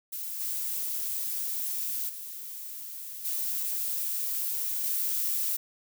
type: noise with level steps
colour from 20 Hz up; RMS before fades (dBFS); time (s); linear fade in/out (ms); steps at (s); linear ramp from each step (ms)
violet; -36 / -32 / -40 / -31 / -29; 0.12-5.57; 10; 0.39 / 2.08 / 3.24 / 4.83; 20
effects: none